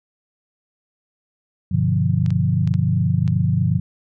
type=chord; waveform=sine; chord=G dominant seventh; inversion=none; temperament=equal with one note detuned; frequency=98 / 123.83 / 146.83 / 174.61 Hz; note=G2 / B2 / D3 / F3; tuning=0 / +5 / 0 / 0 cents; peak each=-21 dBFS; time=1.71-3.8 s; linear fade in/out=10 ms
type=clicks; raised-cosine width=0.2 ms; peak=-20 dBFS; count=5; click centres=2.262 / 2.305 / 2.675 / 2.74 / 3.278 s
effects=none